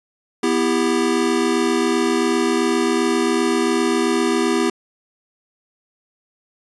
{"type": "chord", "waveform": "square", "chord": "E minor", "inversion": "second", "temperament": "equal with one note detuned", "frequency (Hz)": [246.9, 329.6, 397.2], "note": ["B3", "E4", "G4"], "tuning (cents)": [0, 0, 23], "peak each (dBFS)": [-22, -21, -21], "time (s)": [0.43, 4.7], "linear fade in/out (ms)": 5, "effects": ["resampled to 24000 Hz"]}